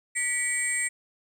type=tone cluster; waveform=sine; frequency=1954 / 2270 / 7440 / 8480 Hz; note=B6 / C#7 / A#8 / C9; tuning=-19 / +41 / -4 / +22 cents; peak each=-28 / -31 / -34 / -27 dBFS; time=0.15-0.89 s; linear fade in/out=20 ms; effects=tanh soft clip ceiling -19 dBFS + 10-bit